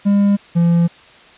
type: tone pair in turn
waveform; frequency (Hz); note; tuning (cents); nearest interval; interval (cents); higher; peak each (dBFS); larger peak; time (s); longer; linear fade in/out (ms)
triangle; 201.5 / 170.37; G3 / F3; +48 / -43; minor third; 291; first; -8; neither; 0.05-0.37 / 0.55-0.88; second; 20
effects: white hiss -44 dBFS RMS until 1.37 s + resampled to 8000 Hz